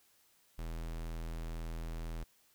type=tone; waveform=square; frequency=41 Hz; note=E1; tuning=9 cents flat; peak=-39 dBFS; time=0.58-2.24 s; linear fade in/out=10 ms; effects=white hiss -69 dBFS RMS until 2.54 s